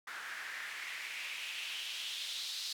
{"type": "noise with band-pass filter sweep", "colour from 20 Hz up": "white", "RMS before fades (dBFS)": -42, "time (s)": [0.07, 2.73], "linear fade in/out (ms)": 5, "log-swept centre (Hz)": [1500, 4200], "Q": 3.2, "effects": []}